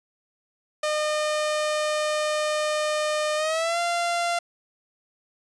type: tone with pitch glide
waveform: sawtooth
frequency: 608 to 690.4 Hz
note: D#5 to F5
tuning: -40 to -20 cents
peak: -19 dBFS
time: 0.83-4.39 s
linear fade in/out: 5 ms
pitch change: +220 cents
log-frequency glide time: 3.36-3.79 s
effects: resampled to 22050 Hz